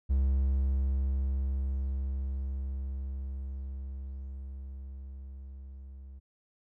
triangle tone with level ramp, 67 Hz, C2, 42 cents sharp, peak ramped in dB -21 to -42 dBFS, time 0.09-6.2 s, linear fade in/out 20 ms, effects none

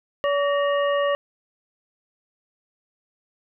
harmonic tone with a mistuned harmonic, 570 Hz, C#5, 48 cents sharp, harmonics 1 / 2 / 3 / 5, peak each -20 / -26 / -30 / -34 dBFS, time 0.24-1.15 s, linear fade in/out 0 ms, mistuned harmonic 3, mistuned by +140 cents, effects none

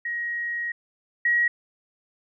sine tone pair in turn, 1890 / 1903.1 Hz, A#6 / A#6, +23 / +35 cents, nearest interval unison, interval 12 cents, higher second, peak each -26 / -18 dBFS, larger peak second, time 0.05-0.72 / 1.25-1.48 s, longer first, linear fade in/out 5 ms, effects none

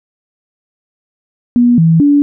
sine tone with pitch steps, 241.7 / 163.5 / 287.9 Hz, B3 / E3 / D4, -37 / -14 / -34 cents, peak -5 dBFS, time 1.56-2.22 s, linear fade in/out 0 ms, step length 220 ms, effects none

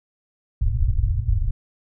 pink low-pass noise, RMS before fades -20 dBFS, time 0.61-1.51 s, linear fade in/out 5 ms, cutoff 120 Hz, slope 96 dB/octave, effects none

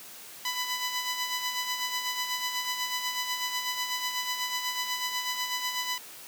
10% pulse tone with tremolo, 997 Hz, B5, 16 cents sharp, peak -19 dBFS, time 0.45-5.98 s, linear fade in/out 2 ms, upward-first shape sine, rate 8.1 Hz, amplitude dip 50%, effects white hiss -46 dBFS RMS until 6.27 s + high-pass 150 Hz 12 dB/octave

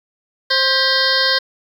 harmonic tone with a mistuned harmonic, 528 Hz, C5, 16 cents sharp, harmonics 1 / 2 / 3 / 4 / 6 / 7 / 8 / 9 / 10, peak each -23 / -25 / -19 / -24 / -24 / -23 / -20 / -20 / -25 dBFS, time 0.5-1.39 s, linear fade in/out 10 ms, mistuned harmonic 4, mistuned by -140 cents, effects 7-bit

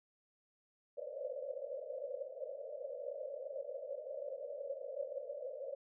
pink band-pass noise, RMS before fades -44 dBFS, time 0.97-5.75 s, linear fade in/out 5 ms, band 510 to 590 Hz, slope 96 dB/octave, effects none

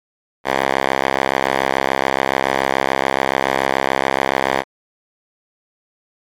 5% pulse tone with band-pass filter, 67 Hz, C2, 42 cents sharp, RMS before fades -18 dBFS, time 0.44-4.64 s, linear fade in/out 50 ms, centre 1300 Hz, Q 0.92, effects MP3 96 kbps

